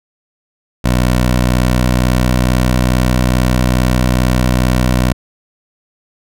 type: tone with pitch glide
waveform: 15% pulse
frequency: 61.74 to 62.35 Hz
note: B1 to B1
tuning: 0 to +17 cents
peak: -4 dBFS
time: 0.84-5.13 s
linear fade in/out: 10 ms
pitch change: +17 cents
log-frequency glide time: 1.19-2.57 s
effects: none